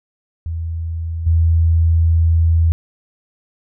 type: tone with level steps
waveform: sine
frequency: 82.41 Hz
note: E2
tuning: in tune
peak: -20 / -10 dBFS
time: 0.46-2.72 s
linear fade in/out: 0 ms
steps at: 1.26 s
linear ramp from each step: 10 ms
effects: none